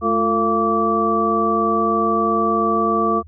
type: tone cluster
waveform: sine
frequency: 217.1 / 347 / 450.1 / 687 / 1157 Hz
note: A3 / F4 / A4 / F5 / D6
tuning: -23 / -11 / +39 / -29 / -26 cents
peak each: -23 / -23 / -23 / -24 / -18 dBFS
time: 0.01-3.23 s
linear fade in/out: 50 ms
effects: added 80 Hz sine -39 dBFS peak until 3.27 s